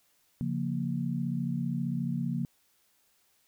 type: chord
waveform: sine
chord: Bb minor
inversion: first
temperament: just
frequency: 139.85 / 174.81 / 233.1 Hz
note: Db3 / F3 / Bb3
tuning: +16 / +2 / 0 cents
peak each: -33 dBFS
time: 0.41-2.45 s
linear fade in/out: 0 ms
effects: white hiss -69 dBFS RMS until 3.47 s